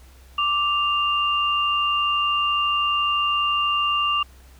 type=tone pair together; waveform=sine; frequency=1174.1 / 2794 Hz; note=D6 / F7; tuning=-1 / 0 cents; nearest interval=octave + minor third; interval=1501 cents; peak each=-21 / -22 dBFS; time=0.38-4.23 s; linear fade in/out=5 ms; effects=added 64 Hz sine -46 dBFS peak until 4.59 s + pink hiss -54 dBFS RMS until 4.59 s